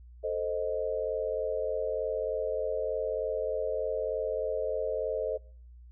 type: chord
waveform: sine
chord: A diminished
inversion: none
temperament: equal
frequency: 440 / 523.3 / 622.3 Hz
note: A4 / C5 / Eb5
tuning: 0 / 0 / 0 cents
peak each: -33 dBFS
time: 0.23-5.38 s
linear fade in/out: 20 ms
effects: noise-tail reverb RT60 0.5 s tail -24 dB re dry + added 60 Hz sine -48 dBFS peak until 5.91 s